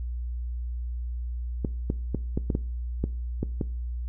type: clicks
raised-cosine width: 3 ms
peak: -13 dBFS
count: 9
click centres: 1.648 / 1.901 / 2.147 / 2.375 / 2.502 / 2.551 / 3.04 / 3.43 / 3.612 s
effects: noise-tail reverb RT60 0.4 s tail -20 dB re dry + added 60 Hz sine -29 dBFS peak until 4.08 s